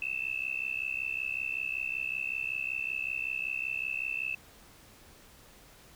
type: tone with amplitude modulation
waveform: sine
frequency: 2637 Hz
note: E7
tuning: in tune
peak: -27 dBFS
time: 0.02-4.35 s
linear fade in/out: 2 ms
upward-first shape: sine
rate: 65.3 Hz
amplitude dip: 100%
effects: pink hiss -56 dBFS RMS until 5.95 s